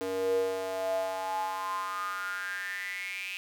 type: tone with high-pass filter sweep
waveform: square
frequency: 94.4 Hz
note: F#2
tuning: 35 cents sharp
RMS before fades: -33 dBFS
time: 0.01-3.37 s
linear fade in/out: 0 ms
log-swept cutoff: 390 to 2600 Hz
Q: 9.1
effects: none